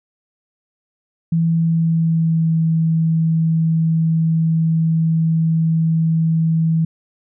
sine tone with pitch glide, 165.3 to 162.18 Hz, E3 to E3, +5 to -28 cents, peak -13 dBFS, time 1.32-6.85 s, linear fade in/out 5 ms, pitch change -33 cents, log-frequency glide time 1.43-2.57 s, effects none

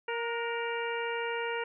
harmonic tone with a mistuned harmonic, 466.2 Hz, A#4, in tune, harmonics 1 / 2 / 3 / 4 / 5 / 6, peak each -34 / -37 / -39 / -40 / -41 / -42 dBFS, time 0.08-1.64 s, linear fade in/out 5 ms, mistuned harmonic 3, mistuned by +40 cents, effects none

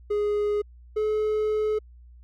triangle tone pair in turn, 415.3 / 428.2 Hz, G#4 / A4, 0 / -47 cents, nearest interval minor second, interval 53 cents, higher second, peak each -20 dBFS, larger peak neither, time 0.1-0.62 / 0.96-1.79 s, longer second, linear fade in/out 10 ms, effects added 60 Hz sine -46 dBFS peak until 2.23 s

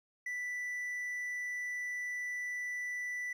triangle tone, 1975.5 Hz, B6, in tune, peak -34 dBFS, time 0.26-3.33 s, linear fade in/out 5 ms, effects none

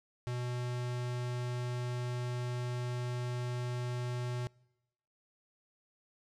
square tone, 123 Hz, B2, 7 cents flat, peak -35 dBFS, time 0.27-4.47 s, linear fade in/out 0 ms, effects noise-tail reverb RT60 1.0 s tail -26 dB re dry + low-pass 8000 Hz 12 dB/octave

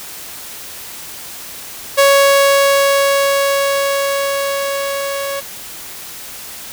sawtooth tone with level ramp, 556 Hz, C#5, 5 cents sharp, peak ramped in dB -3 to -16 dBFS, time 1.97-5.41 s, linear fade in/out 20 ms, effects white hiss -31 dBFS RMS until 6.72 s

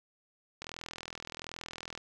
click train, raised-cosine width 0.2 ms, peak -23 dBFS, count 57, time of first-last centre 0.62-1.976 s, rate 41.3 Hz, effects none

